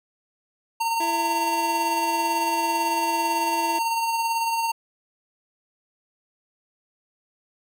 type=tone with tremolo; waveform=square; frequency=916 Hz; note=A#5; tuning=31 cents flat; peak=-21 dBFS; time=0.8-4.72 s; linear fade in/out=10 ms; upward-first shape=triangle; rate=18 Hz; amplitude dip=40%
type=tone; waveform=25% pulse; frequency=334.2 Hz; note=E4; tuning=24 cents sharp; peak=-25 dBFS; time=1-3.79 s; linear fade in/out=5 ms
effects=none